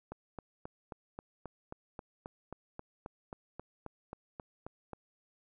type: click train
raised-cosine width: 1 ms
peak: -28 dBFS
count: 19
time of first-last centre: 0.12-4.933 s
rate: 3.74 Hz
effects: none